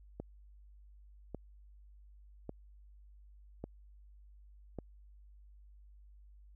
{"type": "click train", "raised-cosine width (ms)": 2, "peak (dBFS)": -27, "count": 5, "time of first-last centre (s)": [0.2, 4.787], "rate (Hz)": 0.872, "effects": ["added 50 Hz sine -55 dBFS peak until 6.55 s"]}